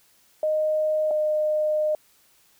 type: tone pair in turn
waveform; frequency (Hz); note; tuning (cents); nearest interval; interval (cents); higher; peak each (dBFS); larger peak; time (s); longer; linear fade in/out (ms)
sine; 618 / 611.6; D#5 / D#5; -12 / -30; unison; 18; first; -20; neither; 0.43-1.11 / 1.11-1.95; second; 2
effects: white hiss -60 dBFS RMS until 2.59 s

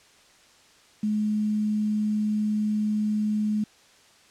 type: tone with quantisation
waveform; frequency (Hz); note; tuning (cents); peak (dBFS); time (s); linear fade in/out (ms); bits
sine; 212.1; G#3; +37; -22; 1.03-3.64; 5; 8
effects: white hiss -56 dBFS RMS until 4.3 s + low-pass 7000 Hz 12 dB/octave

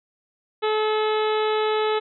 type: harmonic tone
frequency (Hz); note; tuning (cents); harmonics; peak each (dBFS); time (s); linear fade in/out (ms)
430.8; A4; -37; 1 / 2 / 3 / 4 / 5 / 6 / 7 / 8 / 9; -21 / -27 / -29 / -36 / -36 / -38 / -38 / -37 / -37; 0.62-2; 20
effects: none

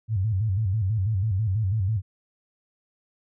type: tone with vibrato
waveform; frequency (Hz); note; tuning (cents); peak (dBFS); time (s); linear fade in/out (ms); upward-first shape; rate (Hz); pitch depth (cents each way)
sine; 102.1; G#2; -29; -21; 0.08-2.02; 50; square; 6.1; 140
effects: none

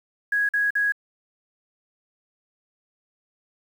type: tone bursts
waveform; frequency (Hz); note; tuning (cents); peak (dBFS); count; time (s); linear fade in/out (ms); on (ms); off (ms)
sine; 1660; G#6; -1; -19; 3; 0.32-0.922; 5; 170; 46
effects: 8-bit

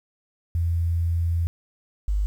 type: tone pair in turn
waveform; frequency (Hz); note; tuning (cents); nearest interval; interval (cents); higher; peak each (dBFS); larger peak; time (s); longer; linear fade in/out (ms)
sine; 84.5 / 50.6; E2 / G#1; +43 / -44; major sixth; 887; first; -20; neither; 0.55-1.47 / 2.08-2.26; first; 0
effects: 9-bit

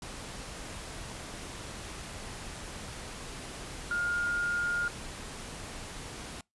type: tone in noise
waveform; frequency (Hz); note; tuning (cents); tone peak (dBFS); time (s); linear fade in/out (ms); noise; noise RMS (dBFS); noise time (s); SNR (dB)
sine; 1417; F6; +25; -28; 3.91-4.88; 2; pink; -42; 0.02-6.41; +11
effects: noise-tail reverb RT60 0.2 s tail -25 dB re dry + resampled to 24000 Hz

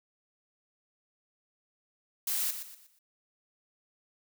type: noise with echo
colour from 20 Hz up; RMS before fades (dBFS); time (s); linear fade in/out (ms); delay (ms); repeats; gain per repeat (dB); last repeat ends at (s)
blue; -31; 2.27-2.51; 5; 120; 4; -9; 2.99
effects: none

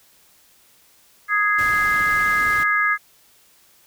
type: chord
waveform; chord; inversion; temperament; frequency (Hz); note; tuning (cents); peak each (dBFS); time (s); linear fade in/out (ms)
sine; Ab major; second; just; 1245.9 / 1661.2 / 2077; Eb6 / Ab6 / C7; +2 / 0 / -13; -21 / -19 / -22; 1.28-2.98; 50
type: noise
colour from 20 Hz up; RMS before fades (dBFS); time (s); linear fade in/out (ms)
pink; -34; 1.58-2.64; 10
effects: white hiss -55 dBFS RMS until 3.86 s

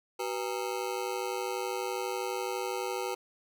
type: ring-modulated tone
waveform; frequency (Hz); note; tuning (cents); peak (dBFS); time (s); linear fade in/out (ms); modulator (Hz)
25% pulse; 434.2; A4; -23; -25; 0.19-3.15; 10; 56
effects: none

